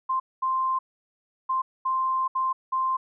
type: tone bursts at uneven times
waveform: sine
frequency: 1046.5 Hz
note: C6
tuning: in tune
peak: -22 dBFS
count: 6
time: 0.09-0.2 / 0.42-0.79 / 1.49-1.62 / 1.85-2.28 / 2.35-2.53 / 2.72-2.97 s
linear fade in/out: 10 ms
effects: none